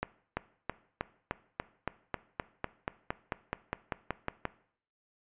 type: accelerating click train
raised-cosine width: 0.5 ms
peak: -16 dBFS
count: 19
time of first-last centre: 0.03-4.453 s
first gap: 340 ms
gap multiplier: 0.96
effects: noise-tail reverb RT60 0.6 s tail -18 dB re dry + resampled to 8000 Hz